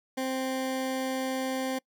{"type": "tone", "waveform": "20% pulse", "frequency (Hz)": 261.9, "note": "C4", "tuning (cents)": 2, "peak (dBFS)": -24, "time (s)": [0.17, 1.79], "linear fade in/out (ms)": 10, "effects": ["noise-tail reverb RT60 0.1 s tail -25 dB re dry"]}